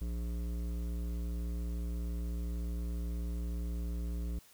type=tone with hard clipping; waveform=sine; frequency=58.27 Hz; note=A#1; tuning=in tune; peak=-36 dBFS; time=0.01-4.39 s; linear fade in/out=5 ms; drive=13 dB; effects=white hiss -61 dBFS RMS until 4.53 s